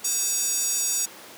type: tone with high-pass filter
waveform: square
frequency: 519 Hz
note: C5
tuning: 14 cents flat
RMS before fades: -25 dBFS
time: 0.04-1.06 s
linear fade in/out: 10 ms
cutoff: 6900 Hz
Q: 3
effects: pink hiss -43 dBFS RMS until 1.37 s + high-pass 300 Hz 12 dB/octave